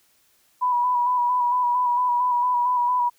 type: tone with vibrato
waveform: sine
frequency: 982 Hz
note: B5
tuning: 10 cents flat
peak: -18 dBFS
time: 0.61-3.1 s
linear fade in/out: 20 ms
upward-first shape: square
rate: 4.4 Hz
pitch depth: 26 cents each way
effects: white hiss -62 dBFS RMS until 3.18 s